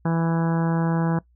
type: harmonic tone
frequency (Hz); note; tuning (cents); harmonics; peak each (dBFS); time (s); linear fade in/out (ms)
165.5; E3; +7; 1 / 2 / 3 / 4 / 5 / 6 / 7 / 8 / 9 / 10; -20 / -29 / -32 / -35 / -33 / -35 / -41 / -40 / -39 / -41; 0.05-1.19; 5
effects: noise-tail reverb RT60 0.1 s tail -20 dB re dry + added 60 Hz sine -56 dBFS peak until 1.35 s